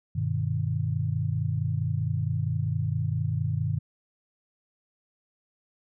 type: chord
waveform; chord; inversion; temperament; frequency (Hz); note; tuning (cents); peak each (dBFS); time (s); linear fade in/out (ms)
sine; G augmented; none; just; 98 / 122.5 / 153.12; G2 / B2 / D#3; 0 / -14 / -27; -29 / -29 / -29; 0.15-3.79; 10
effects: none